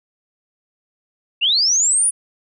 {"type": "linear sweep", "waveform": "sine", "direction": "up", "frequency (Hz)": [2646, 9956], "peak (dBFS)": -13, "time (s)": [1.41, 2.11], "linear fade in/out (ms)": 20, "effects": []}